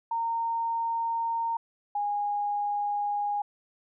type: tone pair in turn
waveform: sine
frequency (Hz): 920 / 821.8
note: A#5 / G#5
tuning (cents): -23 / -18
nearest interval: major second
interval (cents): 195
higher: first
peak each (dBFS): -26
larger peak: neither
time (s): 0.11-1.57 / 1.95-3.42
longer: second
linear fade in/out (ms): 5
effects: none